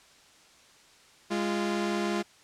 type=tone pair together; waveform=sawtooth; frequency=205.8 / 346.1 Hz; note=G#3 / F4; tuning=-16 / -16 cents; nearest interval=major sixth; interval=900 cents; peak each=-26 dBFS; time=1.3-2.23 s; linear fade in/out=20 ms; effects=white hiss -57 dBFS RMS until 2.43 s + low-pass 7000 Hz 12 dB/octave